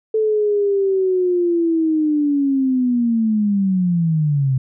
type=linear sweep; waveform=sine; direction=down; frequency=440 to 128.2 Hz; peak=-14 dBFS; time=0.14-4.58 s; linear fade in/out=5 ms; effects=none